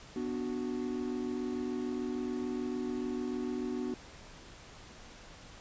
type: chord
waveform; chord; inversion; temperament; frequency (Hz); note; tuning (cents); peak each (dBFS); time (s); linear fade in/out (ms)
triangle; B minor; none; equal; 246.9 / 293.7 / 370; B3 / D4 / F#4; 0 / 0 / 0; -34 / -37 / -36; 0.16-3.94; 2
effects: pink hiss -52 dBFS RMS until 5.6 s + resampled to 16000 Hz